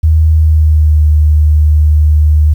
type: tone with pitch glide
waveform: sine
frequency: 78.8 to 75.94 Hz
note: D#2 to D#2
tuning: +23 to -41 cents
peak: -4 dBFS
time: 0.03-2.54 s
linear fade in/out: 10 ms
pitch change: -64 cents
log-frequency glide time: 0.32-1.03 s
effects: 7-bit